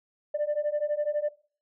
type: beating tone pair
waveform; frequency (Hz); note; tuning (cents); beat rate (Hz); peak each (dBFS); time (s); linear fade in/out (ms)
sine; 587.3 / 599.3; D5 / D5; 0 / +35; 12; -27; 0.34-1.29; 10
effects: noise-tail reverb RT60 0.4 s tail -18 dB re dry + tanh soft clip ceiling -21 dBFS